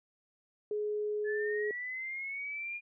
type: tone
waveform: sine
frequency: 420.1 Hz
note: G#4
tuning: 20 cents sharp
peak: -31 dBFS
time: 0.71-1.71 s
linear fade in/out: 2 ms
type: linear sweep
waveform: sine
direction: up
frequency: 1714 to 2429 Hz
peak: -36 dBFS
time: 1.24-2.81 s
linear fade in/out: 50 ms
effects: none